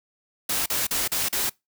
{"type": "noise bursts", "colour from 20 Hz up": "white", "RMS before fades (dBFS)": -25, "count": 5, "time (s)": [0.49, 1.496], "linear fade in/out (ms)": 5, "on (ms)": 170, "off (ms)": 39, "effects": ["noise-tail reverb RT60 0.2 s tail -24 dB re dry"]}